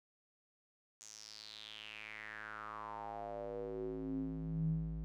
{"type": "tone with band-pass filter sweep", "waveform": "square", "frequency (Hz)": 53.8, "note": "A1", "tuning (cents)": -38, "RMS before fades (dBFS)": -43, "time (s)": [1.01, 5.04], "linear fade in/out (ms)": 0, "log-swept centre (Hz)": [6800, 110], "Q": 5.5, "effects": []}